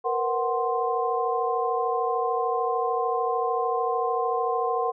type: tone cluster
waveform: sine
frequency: 465.3 / 498.7 / 743 / 1047 Hz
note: A#4 / B4 / F#5 / C6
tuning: -3 / +17 / +7 / +1 cents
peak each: -27 / -33 / -27 / -28 dBFS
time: 0.04-4.92 s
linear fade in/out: 20 ms
effects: none